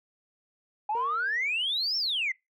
sine exponential two-way sweep, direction up then down, 819 to 5520 to 1981 Hz, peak -25 dBFS, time 0.89-2.32 s, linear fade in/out 5 ms, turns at 1.97 s
triangle tone with exponential decay, 463.4 Hz, A#4, 10 cents flat, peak -31 dBFS, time 0.95-1.74 s, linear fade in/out 1 ms, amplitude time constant 170 ms
effects noise-tail reverb RT60 0.2 s tail -25 dB re dry + tanh soft clip ceiling -21 dBFS

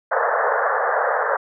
pink band-pass noise, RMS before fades -20 dBFS, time 0.11-1.37 s, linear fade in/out 10 ms, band 450 to 1800 Hz, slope 96 dB/octave, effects none

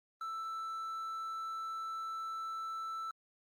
triangle tone with quantisation, 1324 Hz, E6, 7 cents sharp, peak -36 dBFS, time 0.21-3.11 s, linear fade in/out 2 ms, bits 11, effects Opus 32 kbps

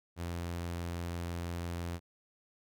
sawtooth tone, 86 Hz, F2, 26 cents flat, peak -32 dBFS, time 0.16-2 s, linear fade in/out 50 ms, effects none

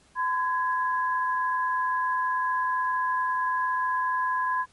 sine tone pair together, 1016.8 / 1661.2 Hz, C6 / G#6, -50 / 0 cents, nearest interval minor sixth, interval 850 cents, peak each -24 / -30 dBFS, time 0.15-4.66 s, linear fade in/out 50 ms, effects pink hiss -60 dBFS RMS until 4.72 s + MP3 48 kbps

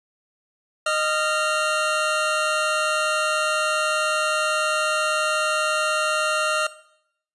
25% pulse tone pair together, 618.4 / 1387 Hz, D#5 / F6, -11 / -12 cents, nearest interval octave + major second, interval 1399 cents, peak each -19 dBFS, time 0.86-6.67 s, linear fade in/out 5 ms, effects noise-tail reverb RT60 0.7 s tail -17 dB re dry + resampled to 24000 Hz

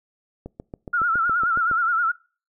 click train, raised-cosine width 2 ms, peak -21 dBFS, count 10, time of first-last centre 0.46-1.713 s, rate 7.18 Hz
sine tone with vibrato, 1376 Hz, F6, 26 cents flat, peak -18 dBFS, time 0.93-2.12 s, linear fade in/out 10 ms, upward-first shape sine, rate 9.5 Hz, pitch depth 88 cents each way
effects noise-tail reverb RT60 0.4 s tail -26 dB re dry

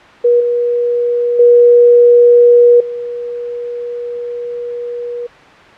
sine tone with level steps, 480.9 Hz, B4, 46 cents flat, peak -6 / -11 / -3 / -19 dBFS, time 0.24-5.27 s, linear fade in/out 10 ms, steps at 0.4 / 1.39 / 2.8 s, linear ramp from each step 5 ms, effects white hiss -38 dBFS RMS until 5.77 s + low-pass 2000 Hz 12 dB/octave

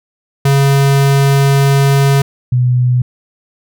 square / sine tone pair in turn, 138.59 / 124.41 Hz, C#3 / B2, 0 / +13 cents, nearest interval major second, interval 187 cents, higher first, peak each -8 dBFS, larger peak neither, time 0.45-2.22 / 2.52-3.02 s, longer first, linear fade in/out 5 ms, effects none

